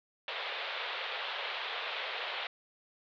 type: band-pass noise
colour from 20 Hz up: white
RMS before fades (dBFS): -38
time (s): 0.28-2.47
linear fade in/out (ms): 2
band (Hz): 440 to 3800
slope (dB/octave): 48
effects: none